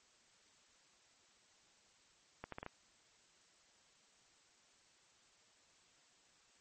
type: accelerating click train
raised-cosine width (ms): 0.5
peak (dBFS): -29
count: 5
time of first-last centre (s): 2.44-2.664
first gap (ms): 83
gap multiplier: 0.74
effects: white hiss -69 dBFS RMS until 6.6 s + MP3 32 kbps